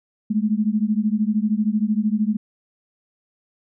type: beating tone pair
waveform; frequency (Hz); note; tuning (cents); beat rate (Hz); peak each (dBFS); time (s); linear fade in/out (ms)
sine; 207.7 / 220.7; G#3 / A3; 0 / +5; 13; -20 / -21; 0.3-2.37; 10
effects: none